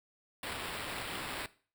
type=noise with sample-and-hold; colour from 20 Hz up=blue; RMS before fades=-40 dBFS; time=0.43-1.46 s; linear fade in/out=2 ms; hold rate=6300 Hz; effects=noise-tail reverb RT60 0.4 s tail -18 dB re dry